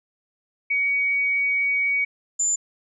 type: tone pair in turn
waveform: sine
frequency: 2252 / 7117 Hz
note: C#7 / A8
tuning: +27 / +19 cents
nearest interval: octave + minor sixth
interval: 1992 cents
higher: second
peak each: -19 dBFS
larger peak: neither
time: 0.7-2.05 / 2.39-2.56 s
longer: first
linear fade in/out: 10 ms
effects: none